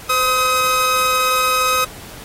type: tone pair together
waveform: sawtooth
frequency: 513 / 1268.3 Hz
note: C5 / D#6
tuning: -34 / +33 cents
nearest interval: octave + major third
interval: 1567 cents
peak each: -18 / -11 dBFS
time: 0.09-1.85 s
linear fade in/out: 10 ms
effects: pink hiss -37 dBFS RMS until 2.24 s + AAC 48 kbps